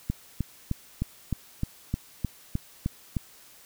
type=click train; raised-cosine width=5 ms; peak=-14 dBFS; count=11; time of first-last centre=0.1-3.167 s; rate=3.26 Hz; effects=white hiss -53 dBFS RMS until 3.65 s